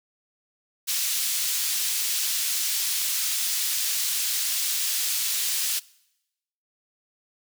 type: high-pass noise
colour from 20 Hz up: pink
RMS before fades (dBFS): -26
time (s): 0.87-5.8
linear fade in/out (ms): 20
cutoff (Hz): 4000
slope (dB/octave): 12
effects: noise-tail reverb RT60 0.9 s tail -23 dB re dry